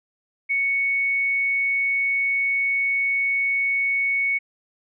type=tone; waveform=sine; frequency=2220 Hz; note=C#7; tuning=2 cents sharp; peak=-19 dBFS; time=0.49-4.39 s; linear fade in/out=20 ms; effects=none